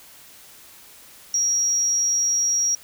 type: tone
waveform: sine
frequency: 5670 Hz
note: F8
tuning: 25 cents sharp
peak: -18 dBFS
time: 1.34-2.75 s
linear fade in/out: 2 ms
effects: white hiss -47 dBFS RMS until 2.83 s